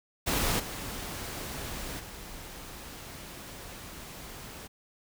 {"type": "noise with level steps", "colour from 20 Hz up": "pink", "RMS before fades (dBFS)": [-28, -38, -44], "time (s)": [0.26, 4.68], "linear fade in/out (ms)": 20, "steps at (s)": [0.59, 1.99], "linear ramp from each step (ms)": 10, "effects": []}